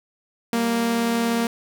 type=tone pair together; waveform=sawtooth; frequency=196 / 232.8 Hz; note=G3 / A#3; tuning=0 / -2 cents; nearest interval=minor third; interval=298 cents; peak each=-27 / -16 dBFS; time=0.53-1.47 s; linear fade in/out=2 ms; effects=none